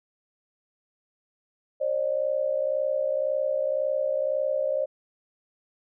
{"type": "tone pair together", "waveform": "sine", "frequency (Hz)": [540, 601.9], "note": ["C#5", "D5"], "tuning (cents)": [-45, 42], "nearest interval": "major second", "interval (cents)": 187, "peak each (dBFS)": [-26, -26], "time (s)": [1.8, 4.86], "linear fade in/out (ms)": 20, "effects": []}